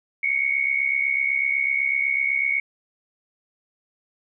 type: tone pair together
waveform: sine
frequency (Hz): 2175 / 2243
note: C#7 / C#7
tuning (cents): -33 / +20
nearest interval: minor second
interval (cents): 53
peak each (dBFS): -23 / -22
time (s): 0.23-2.6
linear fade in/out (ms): 5
effects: none